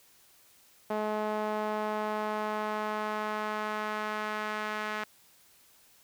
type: tone with band-pass filter sweep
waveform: sawtooth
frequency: 213.2 Hz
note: G#3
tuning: 46 cents sharp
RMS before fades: -33 dBFS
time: 0.9-5.04 s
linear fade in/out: 5 ms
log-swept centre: 710 to 1600 Hz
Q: 1.3
effects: white hiss -61 dBFS RMS until 6.03 s